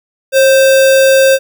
sine tone with sample-and-hold, 537 Hz, C5, 45 cents sharp, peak -4 dBFS, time 0.32-1.39 s, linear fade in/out 50 ms, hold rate 2100 Hz, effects none

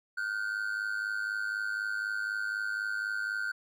triangle ring-modulated tone, 1480 Hz, F#6, in tune, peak -26 dBFS, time 0.17-3.52 s, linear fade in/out 10 ms, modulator 52 Hz, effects none

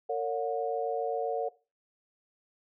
sine tone cluster, 456.4 / 564 / 725 Hz, A#4 / C#5 / F#5, -37 / +30 / -35 cents, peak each -31 / -34 / -33 dBFS, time 0.09-1.49 s, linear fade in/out 10 ms, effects noise-tail reverb RT60 0.3 s tail -19 dB re dry

